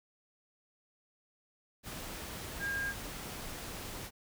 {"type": "tone in noise", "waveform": "sine", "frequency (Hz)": 1616, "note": "G#6", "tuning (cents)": -48, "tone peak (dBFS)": -33, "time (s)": [2.59, 2.94], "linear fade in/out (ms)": 50, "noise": "pink", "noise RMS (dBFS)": -43, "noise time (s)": [1.83, 4.11], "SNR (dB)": 7, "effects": []}